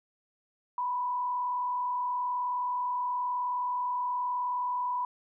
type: tone with frequency modulation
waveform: sine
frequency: 988 Hz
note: B5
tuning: in tune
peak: -28 dBFS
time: 0.78-5.05 s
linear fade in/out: 2 ms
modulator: 39 Hz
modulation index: 0.47
effects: none